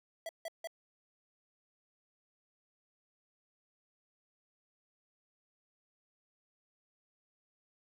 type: tone bursts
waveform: square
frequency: 659.3 Hz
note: E5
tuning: in tune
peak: -39 dBFS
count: 3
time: 0.26-0.673 s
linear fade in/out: 2 ms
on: 31 ms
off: 160 ms
effects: none